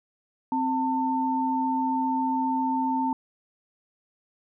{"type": "tone pair together", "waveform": "sine", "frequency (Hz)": [261.6, 896.3], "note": ["C4", "A5"], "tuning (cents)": [0, 32], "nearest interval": "octave + major sixth", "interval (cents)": 2132, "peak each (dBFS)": [-26, -25], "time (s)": [0.52, 3.13], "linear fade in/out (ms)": 2, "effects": []}